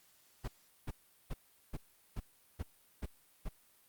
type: noise bursts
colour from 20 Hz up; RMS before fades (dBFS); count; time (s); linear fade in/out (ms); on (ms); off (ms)
brown; -38; 8; 0.44-3.49; 10; 40; 390
effects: white hiss -67 dBFS RMS until 3.88 s + Opus 48 kbps